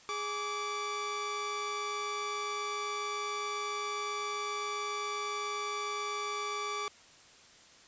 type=tone pair together; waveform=sawtooth; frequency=415.3 / 1158.5 Hz; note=G#4 / D6; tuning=0 / -24 cents; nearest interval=octave + tritone; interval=1776 cents; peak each=-36 / -31 dBFS; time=0.09-6.88 s; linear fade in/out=0 ms; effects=white hiss -57 dBFS RMS until 7.87 s + resampled to 16000 Hz